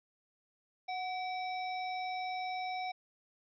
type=harmonic tone with a mistuned harmonic; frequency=766 Hz; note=G5; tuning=40 cents flat; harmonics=1 / 3 / 5 / 7; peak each=-36 / -43 / -49 / -51 dBFS; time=0.88-2.92 s; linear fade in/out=10 ms; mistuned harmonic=1; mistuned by=-65 cents; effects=none